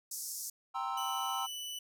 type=band-pass noise; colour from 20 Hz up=pink; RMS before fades=-41 dBFS; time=0.11-0.5 s; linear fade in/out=5 ms; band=5300 to 15000 Hz; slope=48 dB/octave
type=chord; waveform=triangle; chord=C dominant seventh; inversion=second; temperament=equal with one note detuned; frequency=784 / 932.3 / 1046.5 / 1314.7 Hz; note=G5 / Bb5 / C6 / E6; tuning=0 / 0 / 0 / -5 cents; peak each=-37 / -38 / -38 / -37 dBFS; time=0.74-1.47 s; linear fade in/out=20 ms
type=tone; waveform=sawtooth; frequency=2975 Hz; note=F#7; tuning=9 cents sharp; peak=-36 dBFS; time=0.97-1.79 s; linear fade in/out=5 ms
effects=none